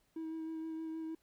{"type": "tone with vibrato", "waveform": "triangle", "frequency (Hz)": 321.2, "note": "E4", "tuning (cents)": -45, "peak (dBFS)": -36, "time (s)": [0.16, 1.15], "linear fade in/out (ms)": 5, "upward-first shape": "sine", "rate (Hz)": 6.4, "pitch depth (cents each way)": 15, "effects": ["tanh soft clip ceiling -33 dBFS", "pink hiss -75 dBFS RMS until 1.22 s"]}